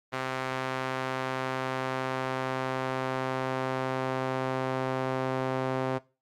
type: tone with band-pass filter sweep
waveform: sawtooth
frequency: 130.81 Hz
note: C3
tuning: in tune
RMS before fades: -31 dBFS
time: 0.12-5.99 s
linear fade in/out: 20 ms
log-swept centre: 1400 to 680 Hz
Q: 0.76
effects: noise-tail reverb RT60 0.3 s tail -20 dB re dry + Opus 32 kbps